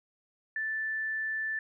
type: tone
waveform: sine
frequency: 1760 Hz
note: A6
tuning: in tune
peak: -30 dBFS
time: 0.56-1.59 s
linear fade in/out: 2 ms
effects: none